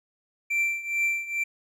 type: tone with tremolo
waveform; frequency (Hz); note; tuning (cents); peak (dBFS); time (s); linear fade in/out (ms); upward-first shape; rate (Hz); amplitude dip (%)
triangle; 2349; D7; 0; -19; 0.5-1.44; 10; triangle; 2.3; 85
effects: none